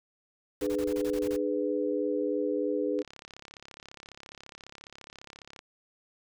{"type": "chord", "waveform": "sine", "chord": "G# diminished", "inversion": "second", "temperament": "just", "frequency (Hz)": [299, 415.3, 498.4], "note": ["D4", "G#4", "B4"], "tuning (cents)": [31, 0, 16], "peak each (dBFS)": -31, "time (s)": [0.61, 3.03], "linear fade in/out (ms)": 20}
{"type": "noise bursts", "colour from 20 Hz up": "pink", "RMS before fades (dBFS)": -43, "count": 9, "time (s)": [0.61, 1.364], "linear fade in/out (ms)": 2, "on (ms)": 58, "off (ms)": 29}
{"type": "click train", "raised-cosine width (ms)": 0.2, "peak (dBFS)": -28, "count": 91, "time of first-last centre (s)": [2.99, 5.591], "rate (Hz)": 34.6}
{"effects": []}